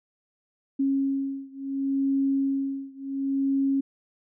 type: beating tone pair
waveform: sine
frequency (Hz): 272.8 / 273.5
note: C#4 / C#4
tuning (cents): -28 / -23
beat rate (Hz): 0.7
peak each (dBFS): -26 / -27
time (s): 0.79-3.81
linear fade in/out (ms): 10
effects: none